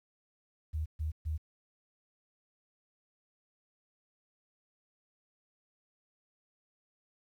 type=tone bursts; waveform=sine; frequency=77.78 Hz; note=D#2; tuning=in tune; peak=-31 dBFS; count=3; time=0.73-1.38 s; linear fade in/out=20 ms; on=130 ms; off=130 ms; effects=11-bit